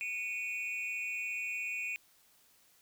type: tone with amplitude modulation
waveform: triangle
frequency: 2464 Hz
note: D#7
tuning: 17 cents flat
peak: -29 dBFS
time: 0.01-1.96 s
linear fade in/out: 0 ms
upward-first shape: sine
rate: 217 Hz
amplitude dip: 95%
effects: white hiss -66 dBFS RMS until 2.81 s